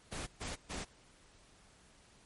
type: noise bursts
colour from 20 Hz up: pink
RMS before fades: -41 dBFS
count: 3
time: 0.11-0.85 s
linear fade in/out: 20 ms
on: 160 ms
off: 130 ms
effects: pink hiss -63 dBFS RMS until 2.25 s + MP3 48 kbps